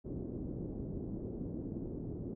white low-pass noise, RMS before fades -41 dBFS, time 0.04-2.35 s, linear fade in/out 20 ms, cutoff 360 Hz, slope 24 dB/octave, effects none

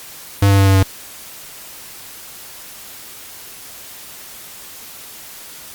square tone with pitch steps, 99.5 / 98.58 / 97.68 / 96.78 / 95.89 Hz, G2 / G2 / G2 / G2 / G2, +26 / +10 / -6 / -22 / -38 cents, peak -9 dBFS, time 0.42-0.83 s, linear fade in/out 5 ms, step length 82 ms, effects white hiss -36 dBFS RMS until 5.74 s + Opus 48 kbps

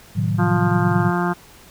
sine chord, A diminished seventh, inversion none, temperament equal, 110 / 130.81 / 155.56 / 185 Hz, A2 / C3 / Eb3 / Gb3, 0 / 0 / 0 / 0 cents, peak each -21 / -26 / -23 / -24 dBFS, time 0.15-1.11 s, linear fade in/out 20 ms
harmonic tone, 175.8 Hz, F3, 12 cents sharp, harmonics 1 / 2 / 4 / 5 / 6 / 7 / 8 / 9, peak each -21 / -24 / -27 / -28 / -29 / -29 / -30 / -31 dBFS, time 0.38-1.34 s, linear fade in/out 20 ms
effects pink hiss -46 dBFS RMS until 1.7 s

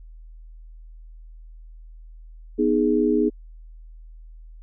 sine chord, G# minor, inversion first, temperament equal, 246.9 / 311.1 / 415.3 Hz, B3 / D#4 / G#4, 0 / 0 / 0 cents, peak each -22 / -21 / -21 dBFS, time 2.58-3.3 s, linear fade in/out 20 ms, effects added 40 Hz sine -40 dBFS peak until 4.62 s

